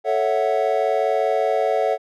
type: chord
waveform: triangle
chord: F# minor seventh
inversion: first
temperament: equal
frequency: 440 / 554.4 / 659.3 / 740 Hz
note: A4 / C#5 / E5 / F#5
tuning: 0 / 0 / 0 / 0 cents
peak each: -21 dBFS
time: 0.04-1.98 s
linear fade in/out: 50 ms
effects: none